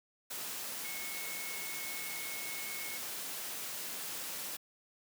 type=tone in noise; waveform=sine; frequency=2190 Hz; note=C#7; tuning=22 cents flat; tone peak=-44 dBFS; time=0.84-2.98 s; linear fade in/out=10 ms; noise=white; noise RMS=-41 dBFS; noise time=0.3-4.57 s; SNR=-6 dB; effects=high-pass 150 Hz 12 dB/octave